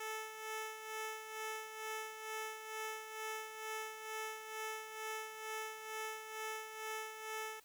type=tone with tremolo; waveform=10% pulse; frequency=437.2 Hz; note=A4; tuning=11 cents flat; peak=-32 dBFS; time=0-7.6 s; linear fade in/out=5 ms; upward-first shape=sine; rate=2.2 Hz; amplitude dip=60%; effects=white hiss -66 dBFS RMS until 7.64 s